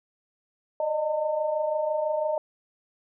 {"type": "tone cluster", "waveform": "sine", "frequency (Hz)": [592, 618, 904], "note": ["D5", "D#5", "A5"], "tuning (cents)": [14, -12, 47], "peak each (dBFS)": [-32, -25, -32], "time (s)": [0.8, 2.38], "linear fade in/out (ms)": 2, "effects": []}